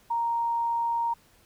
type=tone; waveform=sine; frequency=932.3 Hz; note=A#5; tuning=in tune; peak=-24 dBFS; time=0.1-1.14 s; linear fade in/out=10 ms; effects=pink hiss -60 dBFS RMS until 1.45 s